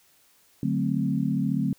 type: chord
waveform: sine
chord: D dominant seventh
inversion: none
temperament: equal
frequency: 146.83 / 185 / 220 / 261.6 Hz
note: D3 / F#3 / A3 / C4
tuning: 0 / 0 / 0 / 0 cents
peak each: -28 dBFS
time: 0.63-1.73 s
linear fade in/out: 2 ms
effects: white hiss -61 dBFS RMS until 1.78 s